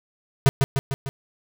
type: tone with echo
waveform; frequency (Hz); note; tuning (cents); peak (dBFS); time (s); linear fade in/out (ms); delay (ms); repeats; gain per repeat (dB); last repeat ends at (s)
square; 137; C#3; -20; -12; 0.46-0.49; 0; 150; 4; -4; 1.09
effects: none